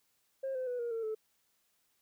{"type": "tone with pitch steps", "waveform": "sine", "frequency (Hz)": [535, 513.5, 492.9, 473.1, 454.1, 435.8], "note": ["C5", "C5", "B4", "A#4", "A#4", "A4"], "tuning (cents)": [38, -33, -3, 26, -45, -17], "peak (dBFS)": -32, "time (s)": [0.43, 1.15], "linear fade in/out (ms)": 10, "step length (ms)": 120, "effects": ["tanh soft clip ceiling -31 dBFS", "white hiss -75 dBFS RMS until 2.01 s"]}